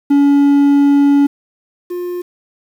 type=tone pair in turn; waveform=triangle; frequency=283.3 / 354.8 Hz; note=C#4 / F4; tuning=+38 / +27 cents; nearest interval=major third; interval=389 cents; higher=second; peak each=-5 / -17 dBFS; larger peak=first; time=0.1-1.27 / 1.9-2.22 s; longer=first; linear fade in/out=10 ms; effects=7-bit